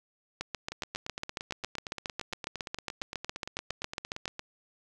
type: two click trains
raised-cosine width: 0.2 ms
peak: -16 / -20 dBFS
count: 29 / 33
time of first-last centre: 0.41-4.256 / 0.72-4.394 s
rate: 7.28 / 8.71 Hz
effects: none